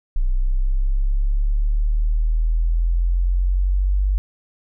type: exponential sweep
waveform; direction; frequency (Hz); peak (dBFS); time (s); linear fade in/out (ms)
sine; up; 30.87 to 49.24; -15; 0.16-4.18; 0
effects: none